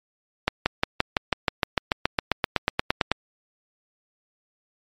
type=accelerating click train; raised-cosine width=0.3 ms; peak=-3 dBFS; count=20; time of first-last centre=0.48-3.116 s; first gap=180 ms; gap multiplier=0.97; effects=MP3 64 kbps